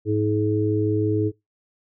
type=harmonic tone; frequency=106 Hz; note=G#2; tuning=36 cents sharp; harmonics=1 / 3 / 4; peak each=-23 / -23 / -23 dBFS; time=0.05-1.32 s; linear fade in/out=50 ms; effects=noise-tail reverb RT60 0.2 s tail -23 dB re dry

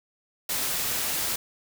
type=noise; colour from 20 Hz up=white; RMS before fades=-28 dBFS; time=0.49-1.36 s; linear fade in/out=5 ms; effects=none

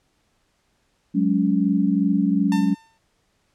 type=chord; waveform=sine; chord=F# suspended second; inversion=none; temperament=equal with one note detuned; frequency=185 / 207.7 / 281.4 Hz; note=F#3 / G#3 / C#4; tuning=0 / 0 / +26 cents; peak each=-21 dBFS; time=1.14-2.75 s; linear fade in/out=20 ms
type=tone with exponential decay; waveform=sawtooth; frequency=899 Hz; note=A5; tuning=37 cents sharp; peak=-22 dBFS; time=2.52-2.98 s; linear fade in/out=1 ms; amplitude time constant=100 ms
effects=pink hiss -67 dBFS RMS until 3.54 s + low-pass 9000 Hz 12 dB/octave

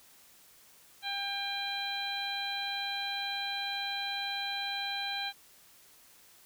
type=harmonic tone; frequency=798 Hz; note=G5; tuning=31 cents sharp; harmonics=1 / 2 / 3 / 4 / 5; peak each=-39 / -40 / -41 / -40 / -37 dBFS; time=1.02-5.33 s; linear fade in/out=50 ms; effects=white hiss -59 dBFS RMS until 6.45 s

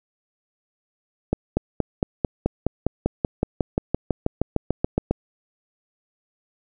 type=accelerating click train; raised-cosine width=2 ms; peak=-6 dBFS; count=22; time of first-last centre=1.33-5.11 s; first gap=240 ms; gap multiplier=0.97; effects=none

